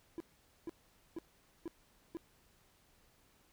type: tone bursts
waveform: triangle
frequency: 333.6 Hz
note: E4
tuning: 21 cents sharp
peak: -37 dBFS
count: 5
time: 0.18-2.17 s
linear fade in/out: 0 ms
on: 22 ms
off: 470 ms
effects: pink hiss -69 dBFS RMS until 3.52 s